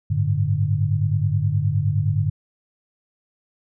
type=chord; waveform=sine; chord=G suspended second; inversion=none; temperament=equal with one note detuned; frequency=98 / 107.55 / 146.83 Hz; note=G2 / A2 / D3; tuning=0 / -39 / 0 cents; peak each=-22 dBFS; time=0.1-2.3 s; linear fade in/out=10 ms; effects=none